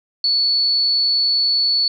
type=tone; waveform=sine; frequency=4435 Hz; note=C#8; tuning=in tune; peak=-14 dBFS; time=0.24-1.88 s; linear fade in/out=2 ms; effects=none